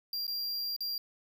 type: tone with dropouts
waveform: square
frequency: 4758 Hz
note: D8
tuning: 22 cents sharp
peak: -33 dBFS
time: 0.13-0.98 s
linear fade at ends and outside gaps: 2 ms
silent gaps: 0.268-0.278 / 0.764-0.806 s
effects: 12-bit